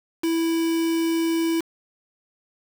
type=tone with quantisation; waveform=triangle; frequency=329.6 Hz; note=E4; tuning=in tune; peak=-18 dBFS; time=0.23-1.61 s; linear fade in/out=10 ms; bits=5; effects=none